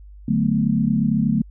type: chord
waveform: sine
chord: B minor seventh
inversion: first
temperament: equal with one note detuned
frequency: 146.83 / 185 / 218.5 / 246.9 Hz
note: D3 / F#3 / A3 / B3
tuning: 0 / 0 / -12 / 0 cents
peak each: -23 / -23 / -19 / -24 dBFS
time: 0.28-1.42 s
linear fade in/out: 5 ms
effects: added 50 Hz sine -39 dBFS peak until 1.5 s